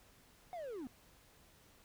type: linear sweep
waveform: triangle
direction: down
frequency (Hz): 740 to 233.3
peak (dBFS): -40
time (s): 0.53-0.87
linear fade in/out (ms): 0
effects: pink hiss -65 dBFS RMS until 1.84 s